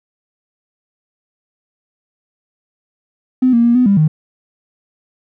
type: tone with pitch steps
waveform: triangle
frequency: 255.8 / 234.1 / 236.7 / 250.3 / 199.4 / 155 Hz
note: C4 / A#3 / A#3 / B3 / G3 / D#3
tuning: -39 / +8 / +27 / +23 / +30 / -6 cents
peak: -4 dBFS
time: 3.42-4.08 s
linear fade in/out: 10 ms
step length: 110 ms
effects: tanh soft clip ceiling -6 dBFS